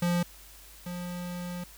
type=tone pair in turn; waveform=square; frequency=174.61 / 177.05 Hz; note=F3 / F3; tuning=0 / +24 cents; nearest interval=unison; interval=24 cents; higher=second; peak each=-25 / -35 dBFS; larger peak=first; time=0.02-0.23 / 0.86-1.64 s; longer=second; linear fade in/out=5 ms; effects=added 50 Hz sine -53 dBFS peak until 1.77 s + white hiss -52 dBFS RMS until 1.77 s